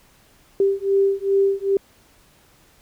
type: beating tone pair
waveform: sine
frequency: 392 / 394.5 Hz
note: G4 / G4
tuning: 0 / +11 cents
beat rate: 2.5 Hz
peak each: -19 dBFS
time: 0.6-1.77 s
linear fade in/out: 2 ms
effects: pink hiss -55 dBFS RMS until 2.81 s